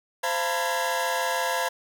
40% pulse tone cluster, 521 / 683 / 902 / 988 / 1656 Hz, C5 / F5 / A5 / B5 / G#6, -7 / -39 / +43 / 0 / -5 cents, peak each -30 dBFS, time 0.23-1.69 s, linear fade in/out 10 ms, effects none

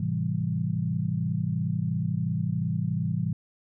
sine chord, A minor seventh, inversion none, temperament equal with one note detuned, 107.92 / 130.81 / 164.81 / 196 Hz, A2 / C3 / E3 / G3, -33 / 0 / 0 / 0 cents, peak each -31 / -31 / -28 / -33 dBFS, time 0-3.33 s, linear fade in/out 5 ms, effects none

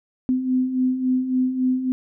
sine beating tone pair, 253.2 / 256.8 Hz, B3 / C4, +43 / -32 cents, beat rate 3.6 Hz, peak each -26 / -19 dBFS, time 0.29-1.92 s, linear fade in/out 0 ms, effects none

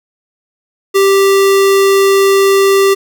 square tone, 392 Hz, G4, in tune, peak -7 dBFS, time 0.94-2.95 s, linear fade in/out 20 ms, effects none

